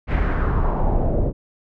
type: noise with low-pass filter sweep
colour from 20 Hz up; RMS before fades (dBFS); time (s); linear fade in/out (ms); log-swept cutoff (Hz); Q
brown; -19; 0.07-1.33; 50; 2200 to 470; 2.4
effects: none